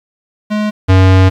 square tone pair in turn, 211.2 / 94.08 Hz, G#3 / F#2, +29 / +29 cents, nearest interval octave + major second, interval 1400 cents, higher first, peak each -13 / -5 dBFS, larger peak second, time 0.5-0.71 / 0.88-1.3 s, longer second, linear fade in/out 20 ms, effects low-pass 4000 Hz 12 dB/octave + 7-bit

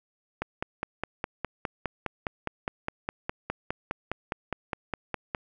click train, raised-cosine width 0.5 ms, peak -14 dBFS, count 25, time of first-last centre 0.42-5.348 s, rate 4.87 Hz, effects none

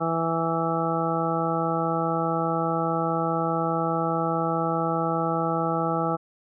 harmonic tone, 164.81 Hz, E3, in tune, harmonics 1 / 2 / 3 / 4 / 5 / 7 / 8, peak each -29 / -30 / -30 / -31 / -29 / -33 / -30 dBFS, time 0-6.17 s, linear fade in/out 20 ms, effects none

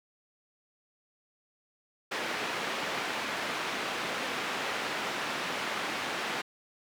white band-pass noise, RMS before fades -34 dBFS, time 2.11-6.42 s, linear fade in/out 10 ms, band 210 to 2400 Hz, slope 12 dB/octave, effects none

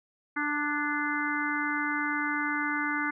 harmonic tone with a mistuned harmonic, 295.3 Hz, D4, 10 cents sharp, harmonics 1 / 3 / 4 / 5 / 6 / 7, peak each -33 / -37 / -35 / -32 / -36 / -34 dBFS, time 0.36-3.11 s, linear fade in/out 10 ms, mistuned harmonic 6, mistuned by -38 cents, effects none

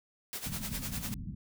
white noise with tremolo, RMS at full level -37 dBFS, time 0.33-1.14 s, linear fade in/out 0 ms, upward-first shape sine, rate 10 Hz, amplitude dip 75%
white low-pass noise, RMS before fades -40 dBFS, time 0.45-1.35 s, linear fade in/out 10 ms, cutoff 240 Hz, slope 48 dB/octave
effects none

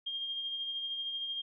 sine tone with tremolo, 3216 Hz, G7, 44 cents sharp, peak -33 dBFS, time 0.06-1.42 s, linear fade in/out 10 ms, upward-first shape sine, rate 13 Hz, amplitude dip 35%, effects none

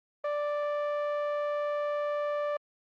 sawtooth tone with low-pass filter, 587.3 Hz, D5, in tune, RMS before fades -31 dBFS, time 0.24-2.57 s, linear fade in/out 5 ms, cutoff 1300 Hz, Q 0.77, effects Opus 32 kbps

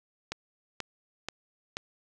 click train, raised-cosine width 0.2 ms, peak -16 dBFS, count 4, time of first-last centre 0.32-1.769 s, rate 2.07 Hz, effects none

